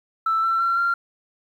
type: tone with pitch steps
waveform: sine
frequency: 1324 / 1343.3 / 1362.8 / 1382.6 Hz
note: E6 / E6 / F6 / F6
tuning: +7 / +32 / -43 / -18 cents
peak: -17 dBFS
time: 0.26-0.94 s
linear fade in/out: 5 ms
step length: 170 ms
effects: tanh soft clip ceiling -14 dBFS + 9-bit